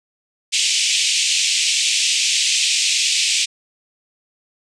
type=band-pass noise; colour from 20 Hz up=pink; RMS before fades=-18 dBFS; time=0.52-3.46 s; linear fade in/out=20 ms; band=2400 to 8400 Hz; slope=48 dB/octave; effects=none